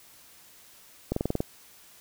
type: slowing click train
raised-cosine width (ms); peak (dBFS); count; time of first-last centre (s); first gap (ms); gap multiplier
2; -13; 7; 1.12-1.405; 44; 1.03
effects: white hiss -54 dBFS RMS until 2 s